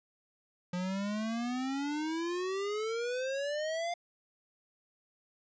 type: exponential sweep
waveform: square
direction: up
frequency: 176.5 to 703 Hz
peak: -33 dBFS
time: 0.73-3.94 s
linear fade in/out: 5 ms
effects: resampled to 16000 Hz

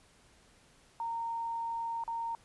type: tone with dropouts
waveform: sine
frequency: 922 Hz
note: A#5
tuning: 19 cents flat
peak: -33 dBFS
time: 1-2.35 s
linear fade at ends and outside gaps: 1 ms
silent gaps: 2.038-2.078 s
effects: pink hiss -63 dBFS RMS until 2.44 s + resampled to 24000 Hz

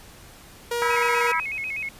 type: tone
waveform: sawtooth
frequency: 475.4 Hz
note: A#4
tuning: 34 cents sharp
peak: -20 dBFS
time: 0.71-1.32 s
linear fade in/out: 5 ms
type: harmonic tone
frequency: 325.4 Hz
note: E4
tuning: 22 cents flat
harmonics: 3 / 4 / 5 / 6 / 7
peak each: -25 / -27 / -29 / -31 / -32 dBFS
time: 0.82-1.4 s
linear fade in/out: 0 ms
type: tone with vibrato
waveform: sine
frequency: 2349 Hz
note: D7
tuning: in tune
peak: -27 dBFS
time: 0.9-1.89 s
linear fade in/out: 5 ms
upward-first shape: square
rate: 8.1 Hz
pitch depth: 130 cents each way
effects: pink hiss -47 dBFS RMS until 1.99 s + resampled to 32000 Hz

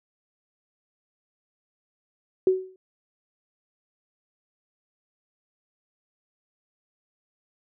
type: tone with exponential decay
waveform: sine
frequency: 374.7 Hz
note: F#4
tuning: 22 cents sharp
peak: -13 dBFS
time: 2.47-2.76 s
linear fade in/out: 2 ms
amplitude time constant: 61 ms
effects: none

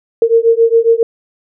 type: beating tone pair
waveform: sine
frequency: 455.3 / 462.6 Hz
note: A#4 / A#4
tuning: -41 / -13 cents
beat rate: 7.3 Hz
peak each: -10 dBFS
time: 0.22-1.03 s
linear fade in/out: 2 ms
effects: none

